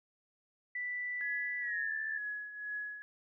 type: tone with pitch glide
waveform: sine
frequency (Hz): 1975.5 to 1760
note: B6 to A6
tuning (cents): 0 to 0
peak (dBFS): -35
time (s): 0.75-2.18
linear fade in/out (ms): 5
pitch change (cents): -200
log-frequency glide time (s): 1.6-1.91
type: tone with tremolo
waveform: sine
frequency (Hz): 1685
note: G#6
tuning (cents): +25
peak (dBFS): -35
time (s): 1.21-3.02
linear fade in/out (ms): 0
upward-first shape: triangle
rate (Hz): 2.1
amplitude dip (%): 70
effects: none